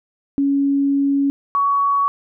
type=tone pair in turn; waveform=sine; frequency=278.9 / 1123.7 Hz; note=C#4 / C#6; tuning=+11 / +23 cents; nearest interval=2 octaves; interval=2412 cents; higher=second; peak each=-14 dBFS; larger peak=neither; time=0.38-1.3 / 1.55-2.08 s; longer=first; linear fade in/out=0 ms; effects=none